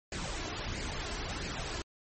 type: noise with flanger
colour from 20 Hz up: pink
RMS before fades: -37 dBFS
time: 0.12-1.82 s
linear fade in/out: 2 ms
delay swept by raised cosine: 0.42 to 3.02 ms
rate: 1.5 Hz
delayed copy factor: +0.5
effects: MP3 32 kbps